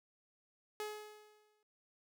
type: tone with exponential decay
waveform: sawtooth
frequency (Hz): 423.4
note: G#4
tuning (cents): +33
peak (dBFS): -34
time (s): 0.8-1.63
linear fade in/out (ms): 1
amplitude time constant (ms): 180
effects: none